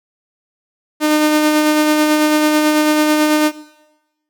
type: tone with tremolo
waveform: sawtooth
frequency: 304.2 Hz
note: D#4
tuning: 39 cents flat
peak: -6 dBFS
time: 1-3.52 s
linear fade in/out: 50 ms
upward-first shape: sine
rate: 9.1 Hz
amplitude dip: 30%
effects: noise-tail reverb RT60 1.0 s tail -18 dB re dry